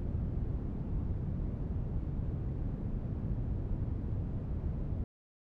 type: low-pass noise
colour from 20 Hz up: white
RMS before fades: -35 dBFS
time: 0-5.04 s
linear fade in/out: 0 ms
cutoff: 120 Hz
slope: 12 dB/octave
effects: none